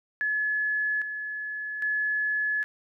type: tone with tremolo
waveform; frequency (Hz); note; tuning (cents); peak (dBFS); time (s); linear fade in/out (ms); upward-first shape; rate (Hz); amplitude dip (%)
sine; 1708; G#6; +48; -24; 0.21-2.64; 0; square; 0.62; 55
effects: none